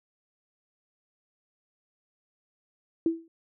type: tone with exponential decay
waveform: sine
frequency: 329.6 Hz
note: E4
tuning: in tune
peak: -18 dBFS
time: 3.06-3.28 s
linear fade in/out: 2 ms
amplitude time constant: 46 ms
effects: none